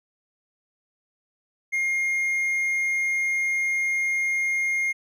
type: tone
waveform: triangle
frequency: 2130 Hz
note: C7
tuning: 30 cents sharp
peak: -20 dBFS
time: 1.72-4.93 s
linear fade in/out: 20 ms
effects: none